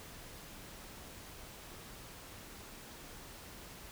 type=silence; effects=pink hiss -51 dBFS RMS until 3.91 s